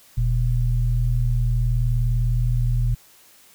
sine tone pair together, 40.49 / 120 Hz, E1 / B2, -30 / -49 cents, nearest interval octave + perfect fifth, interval 1881 cents, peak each -20 dBFS, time 0.17-2.95 s, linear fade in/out 10 ms, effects white hiss -52 dBFS RMS until 3.54 s

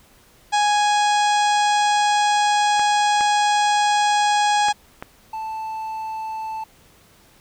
harmonic tone, 830.6 Hz, G#5, in tune, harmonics 1 / 2 / 3 / 4 / 5 / 6 / 7 / 8 / 9 / 10, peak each -16 / -26 / -30 / -28 / -33 / -34 / -35 / -38 / -34 / -38 dBFS, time 0.52-4.73 s, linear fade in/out 20 ms
clicks, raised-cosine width 0.5 ms, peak -15 dBFS, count 4, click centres 2.795 / 3.209 / 4.685 / 5.025 s
triangle tone, 880 Hz, A5, in tune, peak -24 dBFS, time 5.33-6.64 s, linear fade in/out 5 ms
effects pink hiss -53 dBFS RMS until 7.4 s

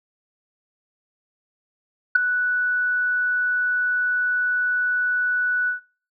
sine tone with ADSR envelope, 1480 Hz, F#6, in tune, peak -7 dBFS, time 2.15-5.8 s, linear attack 8 ms, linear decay 8 ms, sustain -12 dB, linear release 120 ms, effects noise-tail reverb RT60 0.5 s tail -25 dB re dry + tanh soft clip ceiling -4 dBFS

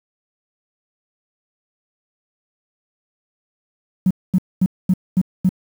triangle tone bursts, 185 Hz, F#3, in tune, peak -7 dBFS, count 6, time 4.06-5.492 s, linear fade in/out 5 ms, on 47 ms, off 230 ms, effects tanh soft clip ceiling -9 dBFS + 7-bit

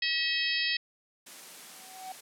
harmonic tone, 643 Hz, E5, 43 cents flat, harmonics 3 / 4 / 5 / 6 / 7 / 8, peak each -32 / -33 / -34 / -35 / -35 / -36 dBFS, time 0.02-0.77 s, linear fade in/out 5 ms
white high-pass noise, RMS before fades -47 dBFS, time 1.26-2.21 s, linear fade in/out 10 ms, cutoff 150 Hz, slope 96 dB/octave
triangle tone with exponential growth, 753 Hz, F#5, 30 cents sharp, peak -34 dBFS, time 1.56-2.12 s, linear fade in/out 2 ms, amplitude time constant 120 ms
effects low-pass 12000 Hz 12 dB/octave

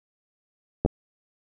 clicks, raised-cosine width 2 ms, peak -8 dBFS, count 2, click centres 0.85 / 0.861 s, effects none

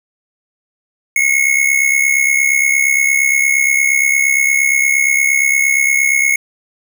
square tone with amplitude modulation, 2181 Hz, C#7, 29 cents flat, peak -8 dBFS, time 1.16-6.36 s, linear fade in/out 2 ms, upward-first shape sine, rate 68.6 Hz, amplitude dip 70%, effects none

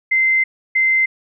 sine tone pair in turn, 2075 / 2075 Hz, C7 / C7, -15 / -15 cents, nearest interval unison, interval 0 cents, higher neither, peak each -12 dBFS, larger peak neither, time 0.11-0.44 / 0.75-1.06 s, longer first, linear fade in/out 10 ms, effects none

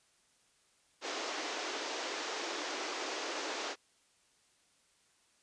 pink band-pass noise, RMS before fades -39 dBFS, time 1.01-3.76 s, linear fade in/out 50 ms, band 300 to 6800 Hz, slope 48 dB/octave, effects white hiss -70 dBFS RMS until 5.42 s + resampled to 22050 Hz

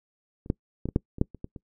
clicks, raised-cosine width 3 ms, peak -29 / -11 / -17 / -18 / -8 / -26 / -8 / -29 / -22 / -27 dBFS, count 10, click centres 0.461 / 0.501 / 0.856 / 0.888 / 0.961 / 1.184 / 1.214 / 1.347 / 1.444 / 1.562 s, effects noise-tail reverb RT60 0.1 s tail -24 dB re dry

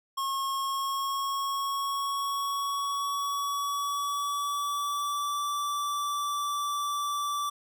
square tone with pitch glide, 1085 to 1162.9 Hz, C#6 to D6, -37 to -17 cents, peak -29 dBFS, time 0.17-7.5 s, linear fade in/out 10 ms, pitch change +120 cents, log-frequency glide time 0.53-5.44 s, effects none

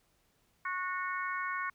harmonic tone, 366.5 Hz, F#4, 16 cents flat, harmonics 3 / 4 / 5 / 6, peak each -36 / -38 / -40 / -42 dBFS, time 0.65-1.7 s, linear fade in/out 5 ms, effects pink hiss -72 dBFS RMS until 1.74 s

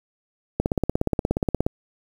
click train, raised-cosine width 2 ms, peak -7 dBFS, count 19, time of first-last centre 0.6-1.665 s, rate 16.9 Hz, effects 7-bit

